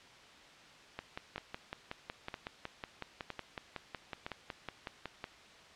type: two click trains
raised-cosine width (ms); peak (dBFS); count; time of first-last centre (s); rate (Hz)
0.3; -23 / -23; 24 / 4; 0.99-5.241 / 1.38-4.265; 5.41 / 1.04
effects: white hiss -56 dBFS RMS until 5.75 s + low-pass 4000 Hz 12 dB/octave